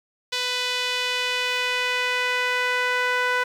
sawtooth tone with band-pass filter sweep, 497.5 Hz, B4, 13 cents sharp, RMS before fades -24 dBFS, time 0.32-3.44 s, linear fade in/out 10 ms, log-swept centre 3700 to 1600 Hz, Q 1.6, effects 8-bit

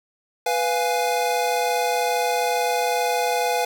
square chord, F diminished, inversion second, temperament equal, 493.9 / 698.5 / 830.6 Hz, Cb5 / F5 / Ab5, 0 / 0 / 0 cents, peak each -25 dBFS, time 0.46-3.65 s, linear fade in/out 5 ms, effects 7-bit

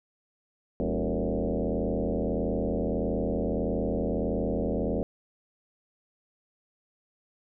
sine tone with frequency modulation, 138.59 Hz, C#3, in tune, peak -25 dBFS, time 0.8-5.03 s, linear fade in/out 0 ms, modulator 81.6 Hz, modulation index 5.7, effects none

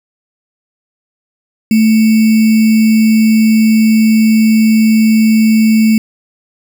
sine tone with sample-and-hold, 220 Hz, A3, in tune, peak -5 dBFS, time 1.71-5.98 s, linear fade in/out 2 ms, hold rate 2450 Hz, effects none

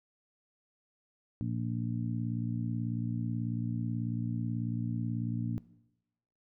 harmonic tone, 58.27 Hz, A#1, in tune, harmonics 2 / 3 / 4 / 5, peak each -34 / -38 / -37 / -41 dBFS, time 1.41-5.58 s, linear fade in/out 0 ms, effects noise-tail reverb RT60 0.9 s tail -19 dB re dry

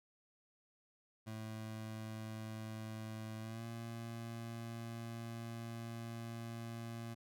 25% pulse tone with pitch glide, 110 to 115.54 Hz, A2 to A#2, 0 to -15 cents, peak -40 dBFS, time 1.26-7.15 s, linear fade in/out 20 ms, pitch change +85 cents, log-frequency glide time 3.4-3.65 s, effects none

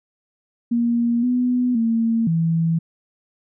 sine tone with pitch steps, 235.9 / 248.1 / 227.9 / 164.5 Hz, A#3 / B3 / A#3 / E3, +21 / +8 / -39 / -3 cents, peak -16 dBFS, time 0.71-2.79 s, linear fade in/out 10 ms, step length 520 ms, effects none

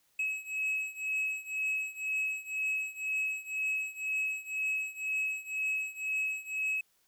triangle beating tone pair, 2566 / 2568 Hz, E7 / E7, -47 / -46 cents, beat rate 2 Hz, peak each -32 / -34 dBFS, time 0.19-6.81 s, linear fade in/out 5 ms, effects white hiss -71 dBFS RMS until 7.07 s

